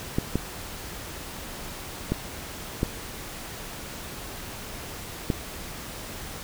clicks, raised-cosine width 3 ms, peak -10 dBFS, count 5, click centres 0.185 / 0.356 / 2.12 / 2.831 / 5.302 s, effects pink hiss -38 dBFS RMS until 6.43 s

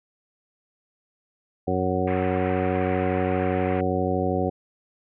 harmonic tone, 92.5 Hz, F#2, in tune, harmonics 1 / 2 / 3 / 4 / 5 / 6 / 8, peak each -29 / -29 / -29 / -29 / -29 / -29 / -29 dBFS, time 1.67-4.5 s, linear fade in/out 10 ms
white band-pass noise, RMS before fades -37 dBFS, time 2.07-3.81 s, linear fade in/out 5 ms, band 790 to 2400 Hz, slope 48 dB/octave
effects none

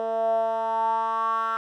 10% pulse tone with band-pass filter sweep, 224.9 Hz, A3, 38 cents sharp, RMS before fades -25 dBFS, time 0-1.57 s, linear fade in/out 0 ms, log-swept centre 570 to 1300 Hz, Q 6.9, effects none

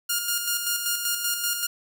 5% pulse tone with tremolo, 1416 Hz, F6, 23 cents sharp, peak -11 dBFS, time 0.09-1.67 s, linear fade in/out 10 ms, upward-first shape square, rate 5.2 Hz, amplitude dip 45%, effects none

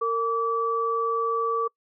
sine tone pair together, 457.8 / 1153.6 Hz, A#4 / D6, -31 / -31 cents, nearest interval octave + major third, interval 1600 cents, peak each -26 / -24 dBFS, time 0.01-1.68 s, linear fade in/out 10 ms, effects noise-tail reverb RT60 0.1 s tail -26 dB re dry

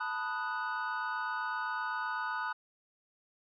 triangle chord, B dominant seventh, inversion third, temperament equal, 880 / 987.8 / 1244.5 / 1480 Hz, A5 / B5 / D#6 / F#6, 0 / 0 / 0 / 0 cents, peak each -38 / -38 / -37 / -35 dBFS, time 0-2.53 s, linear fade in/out 10 ms, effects resampled to 11025 Hz

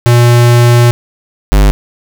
square tone pair in turn, 120 / 49.96 Hz, B2 / G1, -49 / +34 cents, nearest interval octave + minor third, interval 1517 cents, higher first, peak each -4 dBFS, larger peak neither, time 0.06-0.91 / 1.52-1.71 s, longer first, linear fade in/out 0 ms, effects none

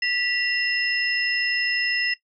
sine tone cluster, 1958 / 2756 / 5170 Hz, B6 / F7 / E8, -15 / -24 / -34 cents, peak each -24 / -25 / -26 dBFS, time 0.02-2.14 s, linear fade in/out 5 ms, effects noise-tail reverb RT60 0.1 s tail -18 dB re dry

